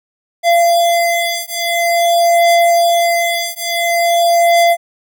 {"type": "beating tone pair", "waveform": "square", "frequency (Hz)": [684, 684.48], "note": ["F5", "F5"], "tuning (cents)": [-36, -35], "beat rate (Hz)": 0.48, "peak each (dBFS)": -14, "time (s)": [0.43, 4.77], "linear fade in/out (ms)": 50, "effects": []}